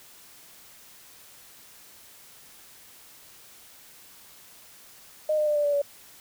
sine tone with pitch steps, 615 / 605.8 / 596.8 / 587.9 / 579.1 / 570.5 Hz, D#5 / D#5 / D5 / D5 / D5 / C#5, -20 / -46 / +28 / +2 / -24 / +50 cents, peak -21 dBFS, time 5.29-5.818 s, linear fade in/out 5 ms, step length 88 ms, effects white hiss -51 dBFS RMS until 6.2 s

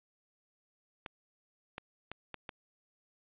clicks, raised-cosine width 0.3 ms, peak -24 dBFS, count 5, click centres 1.062 / 1.781 / 2.116 / 2.343 / 2.492 s, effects resampled to 8000 Hz + 10-bit

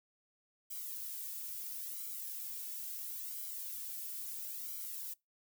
violet noise with flanger, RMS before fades -43 dBFS, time 0.7-5.14 s, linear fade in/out 10 ms, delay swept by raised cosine 1.1 to 2.5 ms, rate 0.74 Hz, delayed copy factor -0.9, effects noise-tail reverb RT60 0.2 s tail -24 dB re dry

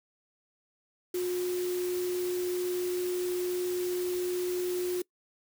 sine tone in noise, 359.8 Hz, F#4, 48 cents flat, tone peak -28 dBFS, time 1.14-5.02 s, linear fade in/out 5 ms, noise white, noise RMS -42 dBFS, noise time 1.14-5.02 s, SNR +11 dB, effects noise-tail reverb RT60 0.1 s tail -23 dB re dry

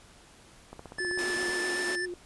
click train, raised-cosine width 1 ms, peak -28 dBFS, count 13, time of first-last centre 0.73-1.494 s, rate 15.7 Hz
square tone with pitch glide, 1744 to 1764.3 Hz, A6 to A6, -16 to +4 cents, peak -31 dBFS, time 0.98-2.06 s, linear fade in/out 10 ms, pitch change +20 cents, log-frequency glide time 1.25-1.83 s
sine tone with vibrato, 359.1 Hz, F4, 48 cents sharp, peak -34 dBFS, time 1-2.14 s, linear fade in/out 2 ms, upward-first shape sine, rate 7.9 Hz, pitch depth 39 cents each way
pink high-pass noise, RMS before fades -37 dBFS, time 1.18-1.96 s, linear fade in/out 10 ms, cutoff 220 Hz, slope 48 dB/octave
effects pink hiss -55 dBFS RMS until 2.25 s + resampled to 24000 Hz

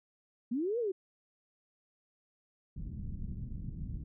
sine linear two-way sweep, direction up then down, 220.3 to 493.9 to 360 Hz, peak -30 dBFS, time 0.51-0.92 s, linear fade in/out 10 ms, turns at 0.79 s
pink low-pass noise, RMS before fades -40 dBFS, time 2.76-4.04 s, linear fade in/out 5 ms, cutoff 210 Hz, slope 24 dB/octave
effects none

